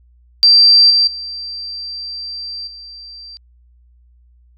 sine tone with level steps, 4699 Hz, D8, in tune, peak -5 / -9 / -24 / -32 dBFS, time 0.43-3.37 s, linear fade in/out 0 ms, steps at 0.9 / 1.07 / 2.67 s, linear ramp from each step 5 ms, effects added 60 Hz sine -47 dBFS peak until 4.57 s

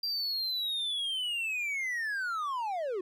triangle linear sweep, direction down, 4762 to 349.2 Hz, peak -29 dBFS, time 0.03-3.01 s, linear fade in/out 5 ms, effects none

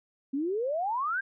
sine exponential sweep, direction up, 261.6 to 1631 Hz, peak -27 dBFS, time 0.33-1.21 s, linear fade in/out 10 ms, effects none

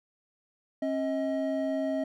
triangle tone pair together, 270.2 / 633 Hz, C#4 / D#5, -44 / +30 cents, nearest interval octave + minor third, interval 1474 cents, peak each -28 dBFS, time 0.82-2.04 s, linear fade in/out 5 ms, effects none

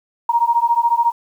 sine beating tone pair, 932.3 / 946.3 Hz, A#5 / A#5, 0 / +26 cents, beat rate 14 Hz, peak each -16 dBFS, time 0.29-1.12 s, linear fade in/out 5 ms, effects 8-bit

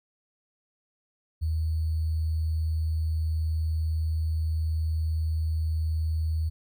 sine tone with sample-and-hold, 79.6 Hz, D#2, 40 cents sharp, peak -24 dBFS, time 1.41-6.5 s, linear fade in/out 20 ms, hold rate 4410 Hz, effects none

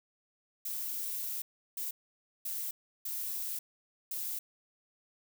violet noise bursts at uneven times, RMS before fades -37 dBFS, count 5, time 0.65-1.42 / 1.77-1.91 / 2.45-2.71 / 3.05-3.59 / 4.11-4.39 s, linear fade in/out 5 ms, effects none

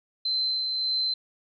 sine tone with tremolo, 4084 Hz, C8, 43 cents flat, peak -23 dBFS, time 0.25-1.14 s, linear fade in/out 5 ms, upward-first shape sine, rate 1.7 Hz, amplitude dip 30%, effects none

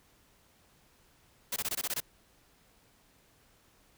white noise bursts, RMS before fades -33 dBFS, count 8, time 1.52-2.003 s, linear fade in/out 5 ms, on 42 ms, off 21 ms, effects pink hiss -65 dBFS RMS until 3.97 s

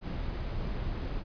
brown noise, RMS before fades -34 dBFS, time 0.01-1.24 s, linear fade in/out 50 ms, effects resampled to 11025 Hz

